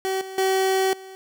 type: tone with level steps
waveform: 30% pulse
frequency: 381.3 Hz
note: G4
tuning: 48 cents flat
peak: -20 / -31 / -16 / -36 dBFS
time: 0.05-1.15 s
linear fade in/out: 0 ms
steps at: 0.21 / 0.38 / 0.93 s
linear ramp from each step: 2 ms
effects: none